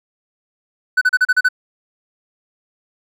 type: tone bursts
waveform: triangle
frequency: 1499 Hz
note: F#6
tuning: 22 cents sharp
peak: -8 dBFS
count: 7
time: 0.97-1.488 s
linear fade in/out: 10 ms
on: 44 ms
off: 35 ms
effects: none